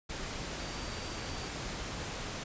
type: tone in noise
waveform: sine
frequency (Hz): 4646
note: D8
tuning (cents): -20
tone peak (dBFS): -50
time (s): 0.59-1.49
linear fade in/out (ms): 10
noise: pink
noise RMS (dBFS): -39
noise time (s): 0.09-2.44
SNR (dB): -14
effects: resampled to 16000 Hz